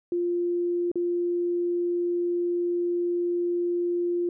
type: tone with dropouts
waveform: sine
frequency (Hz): 349.2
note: F4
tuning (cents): 0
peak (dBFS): -23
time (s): 0.12-4.29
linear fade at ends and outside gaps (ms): 2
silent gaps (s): 0.916-0.956
effects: none